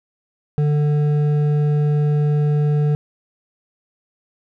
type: tone with hard clipping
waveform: triangle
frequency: 148.1 Hz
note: D3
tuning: 15 cents sharp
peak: -16 dBFS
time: 0.58-2.95 s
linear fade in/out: 0 ms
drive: 11 dB
effects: none